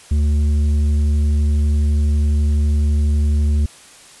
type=tone with tanh clipping; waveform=sine; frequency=74 Hz; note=D2; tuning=14 cents sharp; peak=-14 dBFS; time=0.11-3.66 s; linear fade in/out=5 ms; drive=7 dB; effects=white hiss -43 dBFS RMS until 4.2 s + resampled to 24000 Hz